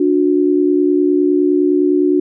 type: tone pair together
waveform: sine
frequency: 293.7 / 363.5 Hz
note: D4 / F#4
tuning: 0 / -31 cents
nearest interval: major third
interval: 369 cents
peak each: -13 dBFS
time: 0-2.2 s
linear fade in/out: 5 ms
effects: none